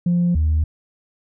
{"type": "tone pair in turn", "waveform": "sine", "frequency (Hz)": [174.61, 77.78], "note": ["F3", "D#2"], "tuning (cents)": [0, 0], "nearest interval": "octave + major second", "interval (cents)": 1400, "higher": "first", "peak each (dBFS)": -13, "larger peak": "neither", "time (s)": [[0.06, 0.35], [0.35, 0.64]], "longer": "neither", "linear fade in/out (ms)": 5, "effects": ["tanh soft clip ceiling -12 dBFS"]}